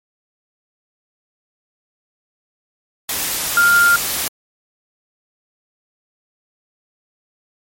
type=tone in noise; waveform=sine; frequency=1400 Hz; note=F6; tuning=4 cents sharp; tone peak=-9 dBFS; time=3.57-3.96 s; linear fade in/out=2 ms; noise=white; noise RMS=-21 dBFS; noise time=3.09-4.28 s; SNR=+9 dB; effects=MP3 64 kbps